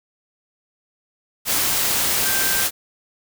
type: tone in noise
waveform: sine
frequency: 1568 Hz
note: G6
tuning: in tune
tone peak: -26 dBFS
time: 2.22-2.66 s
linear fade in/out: 50 ms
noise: white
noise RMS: -20 dBFS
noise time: 1.45-2.71 s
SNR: -9 dB
effects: none